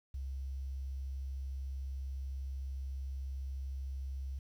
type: tone with quantisation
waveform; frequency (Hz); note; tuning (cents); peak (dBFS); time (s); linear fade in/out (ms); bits
sine; 66.8; C2; +36; -37; 0.14-4.39; 5; 11
effects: none